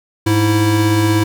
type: tone pair together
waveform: square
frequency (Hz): 103.83 / 328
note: G#2 / E4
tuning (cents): 0 / -9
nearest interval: octave + minor sixth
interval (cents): 1991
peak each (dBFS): -15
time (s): 0.26-1.24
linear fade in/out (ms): 10
effects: none